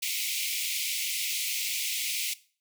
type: high-pass noise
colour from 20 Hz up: pink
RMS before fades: -31 dBFS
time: 0.02-2.34 s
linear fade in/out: 10 ms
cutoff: 2100 Hz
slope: 96 dB/octave
effects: noise-tail reverb RT60 0.4 s tail -18 dB re dry